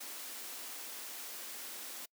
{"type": "high-pass noise", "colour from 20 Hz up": "white", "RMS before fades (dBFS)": -45, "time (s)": [0, 2.06], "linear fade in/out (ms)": 10, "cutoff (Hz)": 220, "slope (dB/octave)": 48, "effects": ["noise-tail reverb RT60 0.1 s tail -26 dB re dry"]}